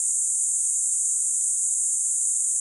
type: band-pass noise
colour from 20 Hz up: white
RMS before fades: -24 dBFS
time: 0-2.6 s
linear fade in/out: 2 ms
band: 6800 to 9500 Hz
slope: 96 dB/octave
effects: none